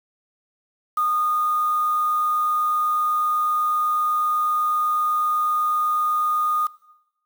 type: tone with quantisation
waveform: sine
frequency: 1228 Hz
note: D#6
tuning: 23 cents flat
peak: -18 dBFS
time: 0.97-6.67 s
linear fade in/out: 5 ms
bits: 6
effects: noise-tail reverb RT60 0.9 s tail -20 dB re dry